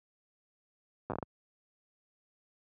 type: slowing click train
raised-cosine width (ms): 1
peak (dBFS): -21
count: 7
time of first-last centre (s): 1.1-1.227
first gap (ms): 8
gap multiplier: 1.39
effects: high-pass 80 Hz 12 dB/octave